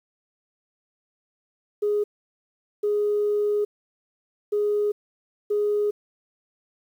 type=tone bursts at uneven times; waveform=sine; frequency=415.3 Hz; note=G#4; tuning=in tune; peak=-19 dBFS; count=4; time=1.82-2.04 / 2.83-3.65 / 4.52-4.92 / 5.5-5.91 s; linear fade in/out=10 ms; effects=tanh soft clip ceiling -15 dBFS + 9-bit